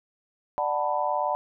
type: chord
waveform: sine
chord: B minor seventh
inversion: first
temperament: just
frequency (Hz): 592.7 / 740.8 / 889 / 987.8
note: D5 / F#5 / A5 / B5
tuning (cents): +16 / +2 / +18 / 0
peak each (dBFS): -29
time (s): 0.58-1.35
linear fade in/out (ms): 0
effects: none